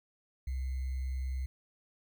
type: tone with sample-and-hold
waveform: sine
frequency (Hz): 65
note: C2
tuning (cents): -11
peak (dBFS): -32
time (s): 0.47-1.46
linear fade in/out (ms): 5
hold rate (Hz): 2100
effects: none